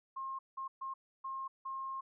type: tone bursts at uneven times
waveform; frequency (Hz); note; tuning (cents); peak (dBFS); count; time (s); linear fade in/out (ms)
sine; 1069; C6; +37; -38; 5; 0.16-0.39 / 0.57-0.68 / 0.81-0.94 / 1.24-1.48 / 1.65-2.01; 10
effects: none